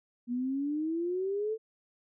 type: exponential sweep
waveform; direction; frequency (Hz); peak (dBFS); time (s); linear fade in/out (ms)
sine; up; 237.7 to 448.7; -29; 0.27-1.58; 50
effects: none